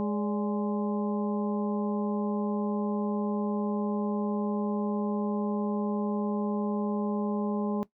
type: harmonic tone with a mistuned harmonic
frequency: 207.7 Hz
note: G#3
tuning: in tune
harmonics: 1 / 2 / 3 / 4 / 5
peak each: -28 / -34 / -38 / -40 / -42 dBFS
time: 0-7.83 s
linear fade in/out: 0 ms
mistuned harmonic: 3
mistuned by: -110 cents
effects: noise-tail reverb RT60 0.1 s tail -17 dB re dry